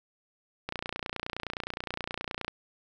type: click train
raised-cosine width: 0.3 ms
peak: -17 dBFS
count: 54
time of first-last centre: 0.69-2.481 s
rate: 29.6 Hz
effects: none